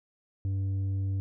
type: tone with tanh clipping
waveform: sine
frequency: 97 Hz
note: G2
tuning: 18 cents flat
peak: -28 dBFS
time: 0.45-1.2 s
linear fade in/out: 0 ms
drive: 5 dB
effects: none